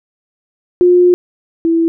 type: tone pair in turn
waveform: sine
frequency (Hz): 356.7 / 330.9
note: F4 / E4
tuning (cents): +37 / +7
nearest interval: minor second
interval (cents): 130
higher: first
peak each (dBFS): -5 / -9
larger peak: first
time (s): 0.81-1.14 / 1.65-1.88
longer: first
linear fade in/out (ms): 0
effects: none